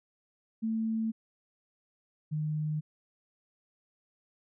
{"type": "tone pair in turn", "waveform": "sine", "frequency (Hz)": [222.7, 152.95], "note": ["A3", "D#3"], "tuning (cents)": [21, -29], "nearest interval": "perfect fifth", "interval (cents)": 650, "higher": "first", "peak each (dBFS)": [-28, -29], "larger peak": "first", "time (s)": [[0.62, 1.12], [2.31, 2.81]], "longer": "neither", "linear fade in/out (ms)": 20, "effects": []}